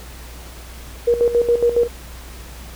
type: tone with tremolo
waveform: sine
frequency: 475.2 Hz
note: A#4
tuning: 33 cents sharp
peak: -11 dBFS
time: 1.07-1.88 s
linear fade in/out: 10 ms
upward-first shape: square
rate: 7.2 Hz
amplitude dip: 70%
effects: added 60 Hz sine -35 dBFS peak until 2.75 s + pink hiss -40 dBFS RMS until 2.75 s